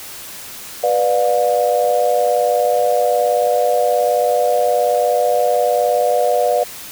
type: chord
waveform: sine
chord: B diminished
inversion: none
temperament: just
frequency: 493.9 / 592.7 / 711.2 Hz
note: B4 / D5 / F5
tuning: 0 / +16 / +31 cents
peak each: -17 dBFS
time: 0.83-6.64 s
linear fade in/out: 10 ms
effects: white hiss -33 dBFS RMS until 6.91 s